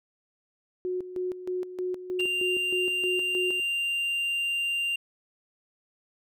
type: tone with tremolo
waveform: sine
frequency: 365.1 Hz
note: F#4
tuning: 23 cents flat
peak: -27 dBFS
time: 0.85-3.6 s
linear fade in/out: 0 ms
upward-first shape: square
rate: 3.2 Hz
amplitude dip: 70%
type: tone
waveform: triangle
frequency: 2785 Hz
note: F7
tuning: 5 cents flat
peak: -24 dBFS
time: 2.19-4.96 s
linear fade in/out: 5 ms
type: clicks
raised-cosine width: 0.2 ms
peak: -27 dBFS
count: 2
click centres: 2.198 / 2.206 s
effects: none